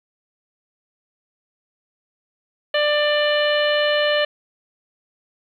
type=harmonic tone; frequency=593 Hz; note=D5; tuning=17 cents sharp; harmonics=1 / 2 / 3 / 4 / 5 / 6 / 7; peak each=-18 / -29 / -23 / -31 / -24 / -34 / -33 dBFS; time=2.74-4.25 s; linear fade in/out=5 ms; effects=9-bit